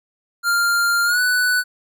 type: tone with pitch glide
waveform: square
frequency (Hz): 1396.9 to 1488.5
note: F6 to F#6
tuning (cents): 0 to +10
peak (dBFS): -16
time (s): 0.43-1.64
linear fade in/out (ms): 50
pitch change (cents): +110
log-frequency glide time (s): 1.05-1.2
effects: none